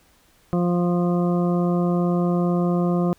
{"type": "harmonic tone", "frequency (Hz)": 175.5, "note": "F3", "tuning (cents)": 9, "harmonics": [1, 2, 3, 4, 6, 7], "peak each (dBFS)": [-19, -25, -29, -31, -35, -36], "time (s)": [0.53, 3.13], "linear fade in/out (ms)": 0, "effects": ["pink hiss -58 dBFS RMS until 3.18 s"]}